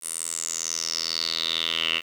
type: tone with band-pass filter sweep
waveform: 10% pulse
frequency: 82.2 Hz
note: E2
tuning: 4 cents flat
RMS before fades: -28 dBFS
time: 0.01-2.02 s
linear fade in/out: 50 ms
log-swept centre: 9700 to 2700 Hz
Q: 6.5
effects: 8-bit